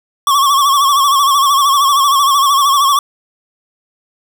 square tone with vibrato, 1115 Hz, C#6, 10 cents sharp, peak -9 dBFS, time 0.27-2.99 s, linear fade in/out 2 ms, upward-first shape sine, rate 13 Hz, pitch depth 75 cents each way, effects none

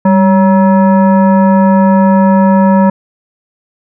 sine tone with frequency modulation, 196 Hz, G3, in tune, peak -4 dBFS, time 0.05-2.9 s, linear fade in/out 5 ms, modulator 754 Hz, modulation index 0.82, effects none

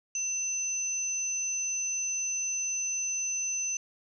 sine tone pair together, 2709 / 6096 Hz, E7 / G8, +47 / -49 cents, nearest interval octave + major second, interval 1404 cents, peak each -39 / -29 dBFS, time 0.15-3.77 s, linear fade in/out 2 ms, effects none

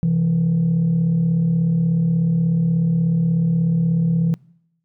sine tone pair together, 130 / 166.53 Hz, C3 / E3, -11 / +18 cents, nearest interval major third, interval 429 cents, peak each -22 / -14 dBFS, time 0.03-4.34 s, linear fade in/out 0 ms, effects noise-tail reverb RT60 0.8 s tail -26 dB re dry + tanh soft clip ceiling -12 dBFS

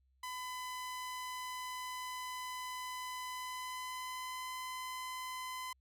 sawtooth tone with pitch glide, 1007 to 1019.9 Hz, B5 to C6, +33 to -45 cents, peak -37 dBFS, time 0.23-5.73 s, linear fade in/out 5 ms, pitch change +22 cents, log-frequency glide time 3.3-4.55 s, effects added 65 Hz sine -70 dBFS peak until 5.8 s

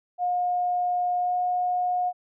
sine tone with pitch glide, 716 to 721.4 Hz, F5 to F#5, +43 to -44 cents, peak -22 dBFS, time 0.18-2.13 s, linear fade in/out 50 ms, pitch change +13 cents, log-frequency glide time 1.18-1.36 s, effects none

